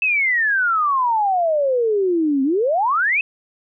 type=exponential two-way sweep; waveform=sine; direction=down then up; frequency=2646 to 261.6 to 2646 Hz; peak=-15 dBFS; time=0.02-3.21 s; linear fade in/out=2 ms; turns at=2.43 s; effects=none